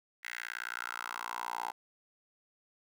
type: tone with high-pass filter sweep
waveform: 10% pulse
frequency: 59.2 Hz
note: A#1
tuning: 27 cents sharp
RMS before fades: -40 dBFS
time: 0.23-1.72 s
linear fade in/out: 20 ms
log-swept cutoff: 1900 to 850 Hz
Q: 4.7
effects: none